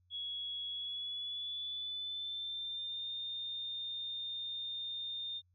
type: tone with pitch glide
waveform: sine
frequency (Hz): 3349 to 3631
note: G#7 to A#7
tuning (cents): +14 to -46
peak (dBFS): -38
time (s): 0.1-5.42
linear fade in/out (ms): 50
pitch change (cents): +140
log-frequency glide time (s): 0.68-3.08
effects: added 89 Hz sine -69 dBFS peak until 5.54 s

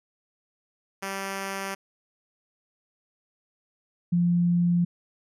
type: tone pair in turn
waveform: 5% pulse / sine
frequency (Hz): 194.9 / 174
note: G3 / F3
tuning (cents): -10 / -6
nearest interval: major second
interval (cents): 196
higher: first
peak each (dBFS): -19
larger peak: neither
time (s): 1.02-1.75 / 4.12-4.85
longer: neither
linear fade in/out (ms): 10
effects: resampled to 32000 Hz

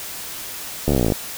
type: slowing click train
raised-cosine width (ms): 2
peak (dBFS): -5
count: 16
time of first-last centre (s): 0.88-1.122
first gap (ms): 13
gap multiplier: 1.03
effects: white hiss -32 dBFS RMS until 1.37 s

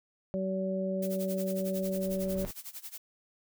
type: harmonic tone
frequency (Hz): 190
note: F#3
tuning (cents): +46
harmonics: 1 / 2 / 3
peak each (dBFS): -32 / -38 / -33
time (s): 0.34-2.45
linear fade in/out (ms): 0
type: noise with tremolo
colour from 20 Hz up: blue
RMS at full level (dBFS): -41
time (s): 1.02-2.98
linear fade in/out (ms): 5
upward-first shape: sine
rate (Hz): 11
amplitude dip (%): 90
type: noise with exponential growth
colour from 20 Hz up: brown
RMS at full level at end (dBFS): -38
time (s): 1.31-2.51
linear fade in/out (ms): 2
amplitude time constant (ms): 260
effects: none

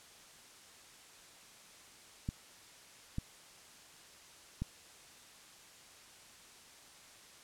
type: clicks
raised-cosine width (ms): 5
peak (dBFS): -23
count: 3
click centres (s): 2.289 / 3.184 / 4.62
effects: white hiss -57 dBFS RMS until 7.43 s + low-pass 9000 Hz 12 dB/octave

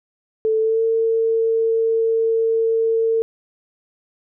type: tone with pitch glide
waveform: sine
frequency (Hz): 440 to 451.6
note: A4 to A4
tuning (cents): 0 to +45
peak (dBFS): -15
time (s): 0.45-3.22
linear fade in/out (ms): 0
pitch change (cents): +45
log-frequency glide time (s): 0.6-0.82
effects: none

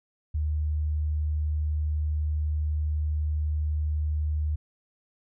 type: tone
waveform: sine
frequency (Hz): 76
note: D#2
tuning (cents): -40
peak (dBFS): -24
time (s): 0.34-4.56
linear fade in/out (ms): 10
effects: none

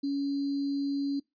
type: tone with sample-and-hold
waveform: sine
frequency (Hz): 280.1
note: C#4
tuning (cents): +18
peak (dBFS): -27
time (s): 0.03-1.2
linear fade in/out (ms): 10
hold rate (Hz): 4410
effects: noise-tail reverb RT60 0.2 s tail -23 dB re dry + resampled to 11025 Hz

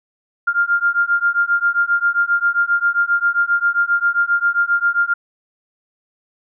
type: beating tone pair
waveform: sine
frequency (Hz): 1396.9 / 1404.4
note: F6 / F6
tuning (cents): 0 / +9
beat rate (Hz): 7.5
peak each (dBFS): -17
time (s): 0.47-5.14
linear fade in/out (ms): 10
effects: none

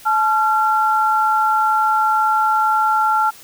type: tone pair together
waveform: sine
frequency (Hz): 865 / 1371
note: A5 / F6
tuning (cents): -30 / -32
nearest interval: minor sixth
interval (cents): 798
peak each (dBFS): -16 / -16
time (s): 0.05-3.31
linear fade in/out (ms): 20
effects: white hiss -42 dBFS RMS until 3.43 s

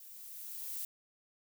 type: noise with level ramp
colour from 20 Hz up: violet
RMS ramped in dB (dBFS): -53 to -39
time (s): 0-0.85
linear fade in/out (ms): 2
effects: none

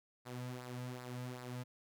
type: tone with flanger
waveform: sawtooth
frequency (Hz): 124.8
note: B2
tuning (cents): +19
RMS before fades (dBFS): -45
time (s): 0.25-1.64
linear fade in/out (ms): 20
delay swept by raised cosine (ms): 0.31 to 2.81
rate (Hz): 2.6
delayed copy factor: -0.6
effects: none

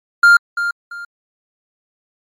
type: tone with echo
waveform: triangle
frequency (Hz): 1400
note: F6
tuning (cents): +4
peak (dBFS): -3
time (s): 0.23-0.37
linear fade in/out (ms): 5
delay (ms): 340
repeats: 2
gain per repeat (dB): -11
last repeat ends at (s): 1.05
effects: MP3 64 kbps

